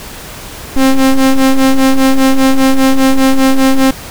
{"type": "ring-modulated tone", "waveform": "square", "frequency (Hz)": 132.5, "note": "C3", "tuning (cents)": 22, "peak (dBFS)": -3, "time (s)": [0.76, 3.91], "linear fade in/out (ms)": 5, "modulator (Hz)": 135, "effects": ["pink hiss -28 dBFS RMS until 4.1 s"]}